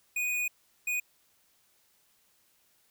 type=tone bursts at uneven times; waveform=square; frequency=2474 Hz; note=D#7; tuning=10 cents flat; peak=-29 dBFS; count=2; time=0.16-0.48 / 0.87-1 s; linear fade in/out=5 ms; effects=white hiss -68 dBFS RMS until 2.9 s